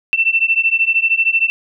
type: beating tone pair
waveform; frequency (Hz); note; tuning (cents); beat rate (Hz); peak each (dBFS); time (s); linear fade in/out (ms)
sine; 2675 / 2688; E7 / E7; +25 / +33; 13; -15; 0.13-1.5; 0
effects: none